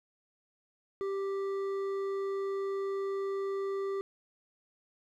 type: tone with hard clipping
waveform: triangle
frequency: 392 Hz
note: G4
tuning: in tune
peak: -33 dBFS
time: 1.01-4.01 s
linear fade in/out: 0 ms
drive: 11 dB
effects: none